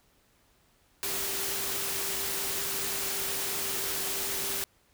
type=tone in noise; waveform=sine; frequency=392 Hz; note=G4; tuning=in tune; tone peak=-43 dBFS; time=1.03-4.64 s; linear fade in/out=0 ms; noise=white; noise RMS=-32 dBFS; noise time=1.03-4.64 s; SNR=-14 dB; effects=pink hiss -66 dBFS RMS until 4.93 s